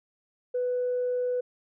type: tone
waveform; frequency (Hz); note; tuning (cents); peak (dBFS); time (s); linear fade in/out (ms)
sine; 496.1; B4; +8; -24; 0.54-1.41; 10
effects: tanh soft clip ceiling -21 dBFS